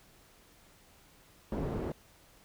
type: low-pass noise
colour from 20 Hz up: white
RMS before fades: -35 dBFS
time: 1.52-1.92 s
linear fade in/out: 2 ms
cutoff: 370 Hz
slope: 12 dB/octave
effects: pink hiss -61 dBFS RMS until 2.44 s